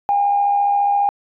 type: tone with amplitude modulation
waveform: sine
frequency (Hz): 809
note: G#5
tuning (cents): -46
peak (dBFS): -11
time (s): 0.09-1.09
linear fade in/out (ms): 0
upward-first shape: sine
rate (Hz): 74.6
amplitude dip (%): 40
effects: tanh soft clip ceiling -7 dBFS